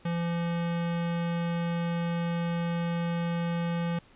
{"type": "tone", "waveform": "square", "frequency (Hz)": 170.2, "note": "F3", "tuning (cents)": -44, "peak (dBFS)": -28, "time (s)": [0.05, 3.99], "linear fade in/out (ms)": 5, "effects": ["pink hiss -58 dBFS RMS until 4.15 s", "resampled to 8000 Hz"]}